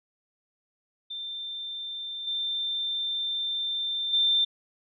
sine tone with level steps, 3575 Hz, A7, 27 cents sharp, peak -33 / -27 / -20 dBFS, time 1.1-4.45 s, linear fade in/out 10 ms, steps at 2.27 / 4.13 s, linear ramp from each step 5 ms, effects none

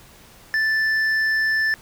sine tone with hard clipping, 1760 Hz, A6, in tune, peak -19 dBFS, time 0.54-1.74 s, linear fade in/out 0 ms, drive 5 dB, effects pink hiss -48 dBFS RMS until 1.81 s

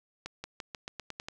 accelerating click train, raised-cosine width 0.2 ms, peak -21 dBFS, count 9, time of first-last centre 0.26-1.285 s, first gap 180 ms, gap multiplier 0.9, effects none

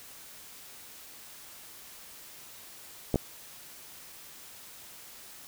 clicks, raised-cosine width 2 ms, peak -12 dBFS, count 2, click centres 3.143 / 3.158 s, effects white hiss -49 dBFS RMS until 5.47 s

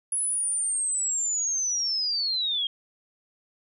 sine linear sweep, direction down, 10380 to 3200 Hz, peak -24 dBFS, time 0.12-2.67 s, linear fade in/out 2 ms, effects none

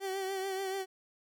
30% pulse tone with vibrato, 384.5 Hz, G4, 33 cents flat, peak -31 dBFS, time 0-0.86 s, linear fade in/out 50 ms, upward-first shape triangle, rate 6.9 Hz, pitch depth 47 cents each way, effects none

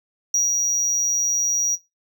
triangle tone with ADSR envelope, 5760 Hz, F#8, 47 cents flat, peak -13 dBFS, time 0.34-1.76 s, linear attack 4 ms, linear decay 160 ms, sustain -3 dB, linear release 18 ms, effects noise-tail reverb RT60 0.2 s tail -18 dB re dry + tanh soft clip ceiling -10 dBFS

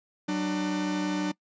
45% pulse tone pair together, 188.35 / 298.7 Hz, F#3 / D4, +31 / +29 cents, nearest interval minor sixth, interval 798 cents, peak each -31 / -28 dBFS, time 0.28-1.32 s, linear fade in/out 10 ms, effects noise-tail reverb RT60 0.1 s tail -22 dB re dry + resampled to 16000 Hz

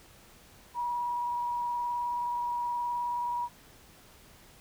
sine tone with vibrato, 963 Hz, B5, 44 cents flat, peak -29 dBFS, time 0.74-3.49 s, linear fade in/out 50 ms, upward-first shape sine, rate 19 Hz, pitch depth 17 cents each way, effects pink hiss -56 dBFS RMS until 4.6 s

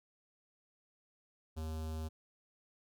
square tone with notch filter, 79.1 Hz, D#2, 29 cents sharp, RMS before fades -40 dBFS, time 1.56-2.09 s, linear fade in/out 20 ms, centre 2000 Hz, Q 1.1, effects none

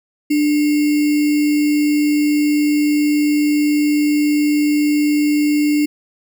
sine tone with sample-and-hold, 296.4 Hz, D4, 16 cents sharp, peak -12 dBFS, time 0.3-5.86 s, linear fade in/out 10 ms, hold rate 2450 Hz, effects none

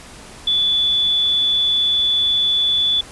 sine tone, 3458 Hz, A7, 31 cents flat, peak -14 dBFS, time 0.47-3.01 s, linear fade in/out 5 ms, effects pink hiss -39 dBFS RMS until 3.11 s + resampled to 24000 Hz

